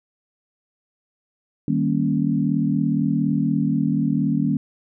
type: chord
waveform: sine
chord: Eb dominant seventh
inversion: none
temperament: equal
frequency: 155.56 / 196 / 233.1 / 277.2 Hz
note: Eb3 / G3 / Bb3 / Db4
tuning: 0 / 0 / 0 / 0 cents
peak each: -23 / -24 / -23 / -23 dBFS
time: 1.68-4.57 s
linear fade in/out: 2 ms
effects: none